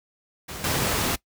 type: noise with level steps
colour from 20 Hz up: pink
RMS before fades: -35 / -24 dBFS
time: 0.48-1.16 s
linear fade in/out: 10 ms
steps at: 0.64 s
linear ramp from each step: 2 ms
effects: noise-tail reverb RT60 0.1 s tail -21 dB re dry + high-pass 60 Hz 12 dB/octave